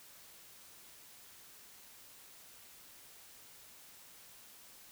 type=silence; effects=white hiss -57 dBFS RMS until 4.91 s